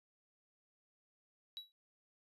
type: tone with exponential decay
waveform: triangle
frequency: 3900 Hz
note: B7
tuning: 23 cents flat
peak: -37 dBFS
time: 1.57-1.72 s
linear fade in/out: 0 ms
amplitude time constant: 31 ms
effects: tanh soft clip ceiling -39 dBFS + resampled to 32000 Hz